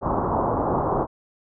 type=low-pass noise; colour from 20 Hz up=white; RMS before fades=-23 dBFS; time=0.01-1.07 s; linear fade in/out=50 ms; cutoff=1100 Hz; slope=48 dB/octave; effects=none